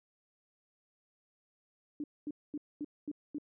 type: tone bursts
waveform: sine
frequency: 295.3 Hz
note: D4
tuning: 10 cents sharp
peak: -35 dBFS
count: 6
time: 2-3.384 s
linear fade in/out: 2 ms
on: 39 ms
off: 230 ms
effects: none